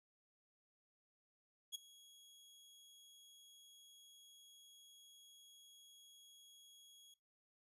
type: tone with ADSR envelope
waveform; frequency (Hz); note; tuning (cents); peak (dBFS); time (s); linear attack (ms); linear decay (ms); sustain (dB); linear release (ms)
sawtooth; 3324; G#7; +1; -37; 1.72-7.14; 30; 12; -21; 3
effects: noise-tail reverb RT60 0.2 s tail -19 dB re dry + resampled to 32000 Hz